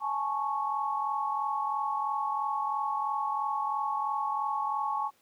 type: tone cluster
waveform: sine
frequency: 834 / 877 / 1105 Hz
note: G#5 / A5 / C#6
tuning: +7 / -6 / -6 cents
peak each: -33 / -34 / -31 dBFS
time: 0-5.11 s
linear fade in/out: 50 ms
effects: pink hiss -66 dBFS RMS until 5.21 s + high-pass 200 Hz 12 dB/octave